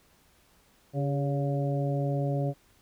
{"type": "harmonic tone with a mistuned harmonic", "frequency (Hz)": 141.3, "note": "C#3", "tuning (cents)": 34, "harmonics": [1, 2, 3, 4, 5], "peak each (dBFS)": [-27, -35, -37, -34, -39], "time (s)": [0.93, 2.54], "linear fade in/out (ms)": 50, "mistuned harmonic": 3, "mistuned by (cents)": -62, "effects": ["pink hiss -63 dBFS RMS until 2.81 s"]}